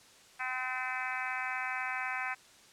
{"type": "harmonic tone", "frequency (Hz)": 256, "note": "C4", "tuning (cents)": -38, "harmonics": [3, 4, 5, 6, 7, 8, 9, 10], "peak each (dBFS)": [-41, -42, -43, -39, -42, -41, -42, -43], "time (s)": [0.39, 2.35], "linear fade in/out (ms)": 20, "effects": ["white hiss -58 dBFS RMS until 2.72 s", "low-pass 8000 Hz 12 dB/octave"]}